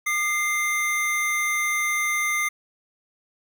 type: tone pair together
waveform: square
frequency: 1212 / 2092 Hz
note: D#6 / C7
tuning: -46 / -1 cents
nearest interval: major sixth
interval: 945 cents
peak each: -30 / -23 dBFS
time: 0.06-2.49 s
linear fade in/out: 10 ms
effects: none